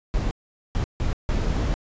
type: noise bursts at uneven times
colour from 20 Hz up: brown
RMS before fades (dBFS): -23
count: 4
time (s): 0.14-0.31 / 0.75-0.84 / 1-1.13 / 1.29-1.74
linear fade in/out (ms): 0
effects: resampled to 16000 Hz